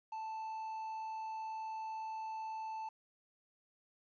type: tone with quantisation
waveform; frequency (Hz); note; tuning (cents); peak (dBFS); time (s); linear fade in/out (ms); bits
triangle; 881; A5; +2; -38; 0.12-2.89; 5; 11
effects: resampled to 16000 Hz